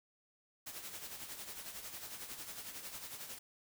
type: noise with tremolo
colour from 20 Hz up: white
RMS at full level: -45 dBFS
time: 0.66-3.39 s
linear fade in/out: 10 ms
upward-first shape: sine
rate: 11 Hz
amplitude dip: 55%
effects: none